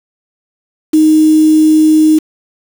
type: tone with quantisation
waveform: sine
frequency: 311.1 Hz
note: D#4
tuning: in tune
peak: -4 dBFS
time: 0.93-2.19 s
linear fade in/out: 10 ms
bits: 4
effects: none